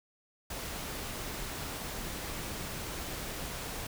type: noise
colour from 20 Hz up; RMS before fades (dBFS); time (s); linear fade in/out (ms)
pink; -39; 0.5-3.87; 5
effects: none